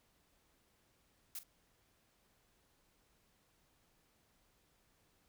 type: noise with echo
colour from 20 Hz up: blue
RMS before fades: -44 dBFS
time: 1.35-1.39 s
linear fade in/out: 2 ms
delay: 43 ms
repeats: 1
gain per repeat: -14 dB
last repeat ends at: 1.433 s
effects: pink hiss -74 dBFS RMS until 5.28 s